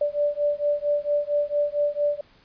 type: beating tone pair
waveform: sine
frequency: 583 / 587.4 Hz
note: D5 / D5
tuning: -13 / 0 cents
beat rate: 4.4 Hz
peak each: -24 dBFS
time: 0.01-2.21 s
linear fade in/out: 5 ms
effects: pink hiss -57 dBFS RMS until 2.44 s + resampled to 11025 Hz